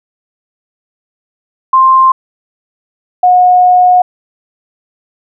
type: tone pair in turn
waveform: sine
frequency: 1051 / 725.3 Hz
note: C6 / F#5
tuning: +7 / -35 cents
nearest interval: tritone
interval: 642 cents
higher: first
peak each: -3 dBFS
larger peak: neither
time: 1.73-2.12 / 3.23-4.02 s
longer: second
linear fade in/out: 5 ms
effects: none